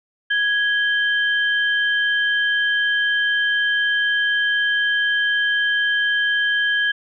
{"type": "tone pair together", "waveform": "sine", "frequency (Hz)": [1661.2, 3124], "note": ["G#6", "G7"], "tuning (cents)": [0, -7], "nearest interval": "major seventh", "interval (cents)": 1093, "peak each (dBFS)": [-17, -24], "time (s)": [0.3, 6.92], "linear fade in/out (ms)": 10, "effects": []}